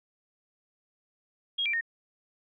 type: tone with pitch steps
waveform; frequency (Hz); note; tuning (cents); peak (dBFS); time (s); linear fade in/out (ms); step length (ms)
sine; 3272 / 2353 / 1844; G#7 / D7 / A#6; -26 / +3 / -19; -26; 1.58-1.811; 10; 77
effects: none